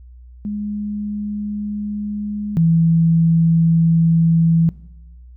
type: tone pair in turn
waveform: sine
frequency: 207.7 / 164.85 Hz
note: G#3 / E3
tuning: 0 / 0 cents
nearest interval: major third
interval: 400 cents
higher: first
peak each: -21 / -11 dBFS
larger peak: second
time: 0.45-2.57 / 2.57-4.69 s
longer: neither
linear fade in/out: 0 ms
effects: noise-tail reverb RT60 0.9 s tail -19 dB re dry + added 61 Hz sine -38 dBFS peak until 5.36 s